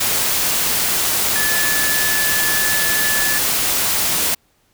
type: tone in noise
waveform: sine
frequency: 1731 Hz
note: A6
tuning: 29 cents flat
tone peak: -20 dBFS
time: 1.35-3.39 s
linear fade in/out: 10 ms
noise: white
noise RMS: -18 dBFS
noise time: 0-4.35 s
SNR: -5 dB
effects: pink hiss -60 dBFS RMS until 4.73 s